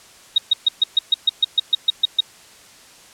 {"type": "tone bursts", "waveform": "sine", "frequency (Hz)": 3759, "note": "A#7", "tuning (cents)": 14, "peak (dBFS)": -10, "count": 13, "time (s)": [0.36, 2.206], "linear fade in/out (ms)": 5, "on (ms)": 22, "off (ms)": 130, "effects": ["white hiss -46 dBFS RMS until 3.13 s", "low-pass 9000 Hz 12 dB/octave"]}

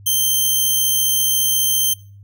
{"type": "tone with amplitude modulation", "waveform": "5% pulse", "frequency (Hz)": 3136, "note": "G7", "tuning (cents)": 0, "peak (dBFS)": -5, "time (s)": [0.06, 1.94], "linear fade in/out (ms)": 10, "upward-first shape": "sine", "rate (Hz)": 74.6, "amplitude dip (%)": 30, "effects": ["noise-tail reverb RT60 0.4 s tail -24 dB re dry", "added 100 Hz sine -39 dBFS peak until 2.23 s"]}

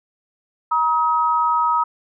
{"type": "tone pair together", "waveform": "sine", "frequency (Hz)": [951, 1269.4], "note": ["A#5", "D#6"], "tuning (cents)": [34, 34], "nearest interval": "perfect fourth", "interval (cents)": 500, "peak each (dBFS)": -18, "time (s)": [0.71, 1.84], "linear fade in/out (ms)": 10, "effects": []}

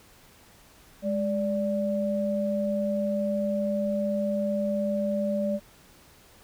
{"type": "tone pair together", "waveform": "sine", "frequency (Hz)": [206.5, 584], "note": ["G#3", "D5"], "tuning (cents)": [-10, -10], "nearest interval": "octave + tritone", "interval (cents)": 1800, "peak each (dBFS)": [-27, -27], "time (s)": [1.02, 5.6], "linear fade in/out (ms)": 50, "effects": ["pink hiss -55 dBFS RMS until 6.43 s"]}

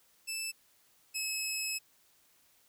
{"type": "tone pair in turn", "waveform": "15% pulse", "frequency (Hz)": [2636, 2580], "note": ["E7", "E7"], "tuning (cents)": [-1, -38], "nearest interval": "unison", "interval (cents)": 37, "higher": "first", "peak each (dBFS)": [-28, -26], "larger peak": "second", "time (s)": [[0.27, 0.52], [1.14, 1.79]], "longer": "second", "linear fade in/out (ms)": 20, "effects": ["white hiss -67 dBFS RMS until 2.68 s"]}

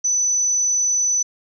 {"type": "tone", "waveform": "sine", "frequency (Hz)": 5990, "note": "F#8", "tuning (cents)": 20, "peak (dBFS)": -16, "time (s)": [0.04, 1.23], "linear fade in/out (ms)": 10, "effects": []}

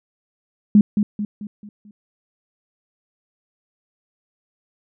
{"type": "tone with echo", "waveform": "sine", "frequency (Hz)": 207.8, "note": "G#3", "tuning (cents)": 1, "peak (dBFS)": -7, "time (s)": [0.75, 0.81], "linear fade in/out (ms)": 2, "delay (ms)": 220, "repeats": 5, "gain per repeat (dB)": -7, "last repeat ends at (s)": 1.91, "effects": []}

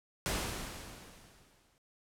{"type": "noise with exponential decay", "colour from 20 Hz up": "pink", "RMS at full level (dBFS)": -32, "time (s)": [0.26, 1.78], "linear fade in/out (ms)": 0, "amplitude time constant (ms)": 330, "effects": ["low-pass 12000 Hz 12 dB/octave"]}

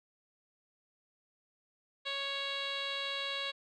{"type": "tone with low-pass filter", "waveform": "10% pulse", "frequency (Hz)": 554.4, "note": "C#5", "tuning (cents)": 0, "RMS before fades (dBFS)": -37, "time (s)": [2.05, 3.52], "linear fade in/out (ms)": 20, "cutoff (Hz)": 4000, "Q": 4.6, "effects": []}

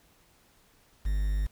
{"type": "tone with quantisation", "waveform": "triangle", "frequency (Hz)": 50.4, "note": "G1", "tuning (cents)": 49, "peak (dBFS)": -23, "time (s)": [1.05, 1.47], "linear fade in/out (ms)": 10, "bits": 8, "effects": ["pink hiss -63 dBFS RMS until 1.51 s"]}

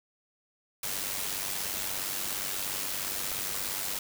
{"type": "noise with amplitude modulation", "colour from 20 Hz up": "white", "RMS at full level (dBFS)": -31, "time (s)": [0.83, 3.99], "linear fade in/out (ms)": 5, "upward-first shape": "sine", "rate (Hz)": 97, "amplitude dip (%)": 55, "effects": []}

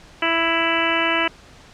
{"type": "harmonic tone", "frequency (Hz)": 331, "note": "E4", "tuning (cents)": 7, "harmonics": [1, 2, 3, 4, 5, 6, 7, 8, 9], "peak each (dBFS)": [-26, -26, -26, -26, -26, -26, -26, -26, -26], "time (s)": [0.22, 1.28], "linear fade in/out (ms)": 5, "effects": ["pink hiss -46 dBFS RMS until 1.73 s", "low-pass 6000 Hz 12 dB/octave"]}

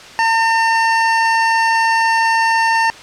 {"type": "tone", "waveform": "25% pulse", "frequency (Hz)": 906, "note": "A#5", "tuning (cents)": -50, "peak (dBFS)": -8, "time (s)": [0.19, 2.9], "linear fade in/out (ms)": 0, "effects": ["white hiss -36 dBFS RMS until 3.02 s", "low-pass 5000 Hz 12 dB/octave"]}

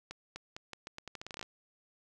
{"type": "accelerating click train", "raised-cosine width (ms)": 0.2, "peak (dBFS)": -25, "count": 16, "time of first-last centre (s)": [0.11, 1.428], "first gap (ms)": 250, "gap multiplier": 0.82, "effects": []}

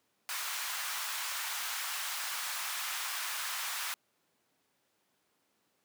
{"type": "high-pass noise", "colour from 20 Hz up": "pink", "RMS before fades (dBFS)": -37, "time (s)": [0.29, 3.94], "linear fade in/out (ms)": 0, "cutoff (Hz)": 980, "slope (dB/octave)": 24, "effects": ["pink hiss -75 dBFS RMS until 5.84 s", "high-pass 200 Hz 12 dB/octave"]}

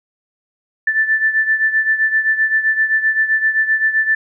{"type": "beating tone pair", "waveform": "sine", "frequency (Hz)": [1760, 1767.7], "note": ["A6", "A6"], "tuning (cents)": [0, 8], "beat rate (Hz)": 7.7, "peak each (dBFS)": [-14, -19], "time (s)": [0.87, 4.15], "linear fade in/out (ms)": 5, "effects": []}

